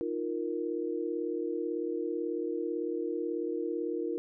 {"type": "chord", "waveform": "sine", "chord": "Eb suspended second", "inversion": "none", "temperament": "equal", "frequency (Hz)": [311.1, 349.2, 466.2], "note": ["Eb4", "F4", "Bb4"], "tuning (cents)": [0, 0, 0], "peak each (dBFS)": [-36, -34, -35], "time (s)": [0.01, 4.18], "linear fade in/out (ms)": 0, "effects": []}